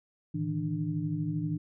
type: tone cluster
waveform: sine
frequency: 110.1 / 148.2 / 160.8 / 297.6 Hz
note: A2 / D3 / E3 / D4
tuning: +2 / +16 / -43 / +23 cents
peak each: -38 / -38 / -31 / -35 dBFS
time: 0.34-1.58 s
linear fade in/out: 10 ms
effects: none